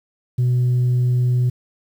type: tone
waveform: sine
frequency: 124.2 Hz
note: B2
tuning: 10 cents sharp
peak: -12 dBFS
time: 0.38-1.5 s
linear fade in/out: 10 ms
effects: tanh soft clip ceiling -13 dBFS + 8-bit